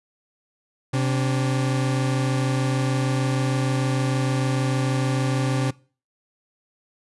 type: tone pair together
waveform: 40% pulse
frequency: 130.32 / 287.2 Hz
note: C3 / D4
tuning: -7 / -39 cents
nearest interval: octave + major second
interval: 1368 cents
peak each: -20 / -27 dBFS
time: 0.93-5.71 s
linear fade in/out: 10 ms
effects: noise-tail reverb RT60 0.4 s tail -23 dB re dry + resampled to 24000 Hz